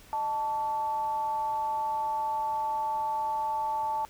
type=tone with frequency modulation; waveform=sine; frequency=880 Hz; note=A5; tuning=in tune; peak=-27 dBFS; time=0.13-4.05 s; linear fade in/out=0 ms; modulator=260 Hz; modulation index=0.37; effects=pink hiss -54 dBFS RMS until 4.09 s